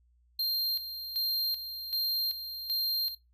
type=tone with tremolo; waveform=square; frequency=4186 Hz; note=C8; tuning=in tune; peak=-28 dBFS; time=0.39-3.15 s; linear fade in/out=5 ms; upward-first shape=square; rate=1.3 Hz; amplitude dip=65%; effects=noise-tail reverb RT60 0.2 s tail -19 dB re dry + added 60 Hz sine -63 dBFS peak until 3.33 s